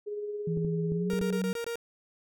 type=tone with tremolo; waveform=sine; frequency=415.3 Hz; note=G#4; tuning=in tune; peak=-31 dBFS; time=0.06-1.39 s; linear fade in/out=20 ms; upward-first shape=sine; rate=18 Hz; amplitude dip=35%
type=tone with pitch glide; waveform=sine; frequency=164.81 to 187.14 Hz; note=E3 to F#3; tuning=0 to +20 cents; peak=-28 dBFS; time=0.47-1.53 s; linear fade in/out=5 ms; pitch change=+220 cents; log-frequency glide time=0.93-1.12 s
type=clicks; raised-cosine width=3 ms; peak=-26 dBFS; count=5; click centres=0.573 / 0.648 / 0.92 / 1.134 / 1.213 s
type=tone bursts; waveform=45% pulse; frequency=467.6 Hz; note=A#4; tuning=5 cents sharp; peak=-32 dBFS; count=6; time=1.1-1.756 s; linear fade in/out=0 ms; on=91 ms; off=22 ms
effects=none